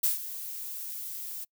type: noise with ADSR envelope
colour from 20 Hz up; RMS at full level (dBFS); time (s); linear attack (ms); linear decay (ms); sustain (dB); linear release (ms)
violet; -24; 0.03-1.45; 11; 140; -14; 17
effects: noise-tail reverb RT60 0.1 s tail -26 dB re dry